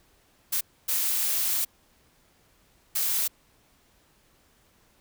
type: noise bursts at uneven times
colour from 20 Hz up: blue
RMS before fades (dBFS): -26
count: 3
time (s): 0.52-0.61 / 0.88-1.65 / 2.95-3.28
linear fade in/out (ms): 10
effects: pink hiss -63 dBFS RMS until 5 s